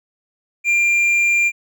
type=tone with hard clipping; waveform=triangle; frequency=2387 Hz; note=D7; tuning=28 cents sharp; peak=-14 dBFS; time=0.64-1.52 s; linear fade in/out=50 ms; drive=7 dB; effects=none